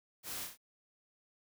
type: noise with echo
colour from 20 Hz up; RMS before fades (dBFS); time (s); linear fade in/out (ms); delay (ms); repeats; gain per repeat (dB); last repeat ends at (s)
white; -43; 0.23-0.48; 50; 32; 3; -4; 0.576
effects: none